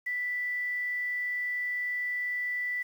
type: tone with quantisation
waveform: sine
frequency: 1975.5 Hz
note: B6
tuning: in tune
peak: -29 dBFS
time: 0.06-2.83 s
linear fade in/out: 10 ms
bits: 9
effects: none